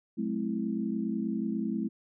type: chord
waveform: sine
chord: F# half-diminished seventh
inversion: none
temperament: equal with one note detuned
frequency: 185 / 215.2 / 261.6 / 329.6 Hz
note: F#3 / A3 / C4 / E4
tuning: 0 / -38 / 0 / 0 cents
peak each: -37 / -31 / -36 / -36 dBFS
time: 0.17-1.89 s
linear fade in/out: 20 ms
effects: none